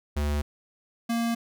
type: tone pair in turn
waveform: square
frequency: 73.4 / 232.4 Hz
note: D2 / A#3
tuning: 0 / -5 cents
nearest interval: octave + minor sixth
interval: 1995 cents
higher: second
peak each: -25 dBFS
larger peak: neither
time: 0.16-0.42 / 1.09-1.35 s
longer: neither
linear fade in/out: 10 ms
effects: none